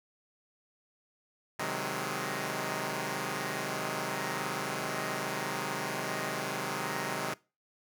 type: chord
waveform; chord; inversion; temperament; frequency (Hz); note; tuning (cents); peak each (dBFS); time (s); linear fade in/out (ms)
5% pulse; Ab dominant seventh; first; equal with one note detuned; 130.81 / 155.56 / 186.82 / 207.7; C3 / Eb3 / Gb3 / Ab3; 0 / 0 / +17 / 0; -27; 1.59-7.34; 5
effects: noise-tail reverb RT60 0.3 s tail -22 dB re dry